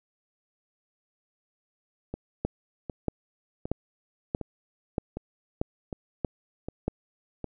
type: two click trains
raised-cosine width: 2 ms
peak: -20 / -13 dBFS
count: 8 / 8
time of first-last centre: 2.14-7.443 / 2.45-6.88 s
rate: 1.32 / 1.58 Hz
effects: none